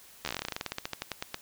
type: slowing click train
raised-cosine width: 0.2 ms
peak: -15 dBFS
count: 24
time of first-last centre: 0.25-1.344 s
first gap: 12 ms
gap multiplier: 1.11
effects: white hiss -54 dBFS RMS until 1.41 s